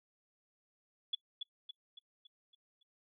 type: tone with echo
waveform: sine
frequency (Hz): 3413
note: G#7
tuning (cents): +47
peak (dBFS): -31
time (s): 1.13-1.15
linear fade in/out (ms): 5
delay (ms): 280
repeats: 6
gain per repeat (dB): -6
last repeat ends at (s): 2.83
effects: noise-tail reverb RT60 0.1 s tail -24 dB re dry